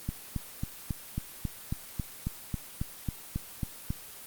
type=click train; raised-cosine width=5 ms; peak=-18 dBFS; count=15; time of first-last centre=0.09-3.905 s; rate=3.67 Hz; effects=white hiss -46 dBFS RMS until 4.26 s + Opus 24 kbps